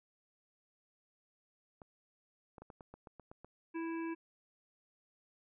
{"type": "clicks", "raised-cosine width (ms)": 1, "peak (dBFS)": -37, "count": 10, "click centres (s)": [1.818, 2.582, 2.62, 2.702, 2.808, 2.94, 3.072, 3.197, 3.315, 3.446]}
{"type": "harmonic tone", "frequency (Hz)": 329.6, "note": "E4", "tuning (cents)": 0, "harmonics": [1, 3, 5, 7, 8], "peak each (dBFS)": [-37, -47, -51, -54, -55], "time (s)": [3.74, 4.15], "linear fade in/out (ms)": 20}
{"effects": []}